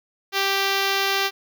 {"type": "tone with notch filter", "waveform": "5% pulse", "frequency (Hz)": 392, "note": "G4", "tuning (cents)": 0, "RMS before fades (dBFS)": -22, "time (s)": [0.32, 1.31], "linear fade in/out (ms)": 50, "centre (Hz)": 9900, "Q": 1.4, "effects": []}